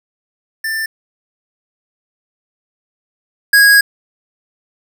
square tone pair in turn, 1780 / 1648.9 Hz, A6 / G#6, +20 / -13 cents, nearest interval minor second, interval 133 cents, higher first, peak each -18 / -6 dBFS, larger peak second, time 0.64-0.86 / 3.53-3.81 s, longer second, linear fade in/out 5 ms, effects 8-bit

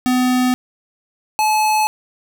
square tone pair in turn, 252 / 859.7 Hz, B3 / A5, +35 / -40 cents, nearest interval octave + major sixth, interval 2125 cents, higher second, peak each -14 dBFS, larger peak neither, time 0.06-0.54 / 1.39-1.87 s, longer neither, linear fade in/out 0 ms, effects none

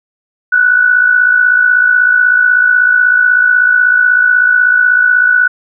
sine tone with amplitude modulation, 1480 Hz, F#6, in tune, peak -3 dBFS, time 0.52-5.48 s, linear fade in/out 10 ms, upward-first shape sine, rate 56.2 Hz, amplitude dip 60%, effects none

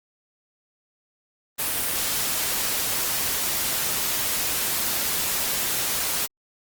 white noise, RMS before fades -25 dBFS, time 1.58-6.27 s, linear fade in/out 20 ms, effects Opus 32 kbps

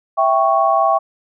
sine chord, C# diminished, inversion first, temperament equal, 659.3 / 784 / 1108.7 Hz, E5 / G5 / C#6, 0 / 0 / 0 cents, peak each -16 dBFS, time 0.17-0.99 s, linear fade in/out 20 ms, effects none

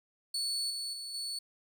35% pulse tone with level steps, 4435 Hz, C#8, in tune, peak -30 / -34 / -38 / -34 dBFS, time 0.34-1.39 s, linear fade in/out 5 ms, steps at 0.7 / 0.93 / 1.14 s, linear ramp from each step 5 ms, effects none

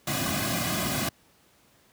pink noise with comb filter, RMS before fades -28 dBFS, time 0.07-1.09 s, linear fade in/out 5 ms, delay 2.2 ms, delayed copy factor -1, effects pink hiss -61 dBFS RMS until 1.92 s + high-pass 80 Hz 12 dB/octave

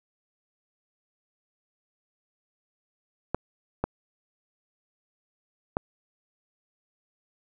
clicks, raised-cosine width 1 ms, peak -11 dBFS, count 3, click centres 3.346 / 3.84 / 5.769 s, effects none

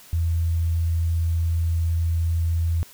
sine tone, 83.2 Hz, E2, 17 cents sharp, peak -19 dBFS, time 0.13-2.83 s, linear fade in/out 0 ms, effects white hiss -48 dBFS RMS until 2.93 s

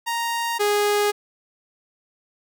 sawtooth tone pair in turn, 932.3 / 413.3 Hz, A#5 / G#4, 0 / -8 cents, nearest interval octave + major second, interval 1408 cents, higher first, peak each -19 / -14 dBFS, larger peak second, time 0.06-0.59 / 0.59-1.12 s, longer neither, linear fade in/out 20 ms, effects none

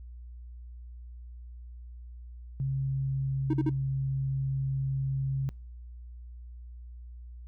sine tone, 134.9 Hz, C#3, 47 cents flat, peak -27 dBFS, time 2.6-5.49 s, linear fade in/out 0 ms
triangle tone bursts, 312.9 Hz, D#4, 10 cents sharp, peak -22 dBFS, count 3, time 3.5-3.695 s, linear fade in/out 5 ms, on 35 ms, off 45 ms
effects noise-tail reverb RT60 0.4 s tail -25 dB re dry + added 60 Hz sine -42 dBFS peak until 7.47 s

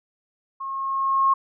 sine tone with level ramp, 1082 Hz, C#6, 42 cents flat, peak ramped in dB -29 to -14 dBFS, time 0.6-1.34 s, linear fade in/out 10 ms, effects none

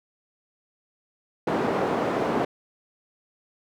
white band-pass noise, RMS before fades -25 dBFS, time 1.47-2.45 s, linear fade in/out 5 ms, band 200 to 650 Hz, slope 12 dB/octave, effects none

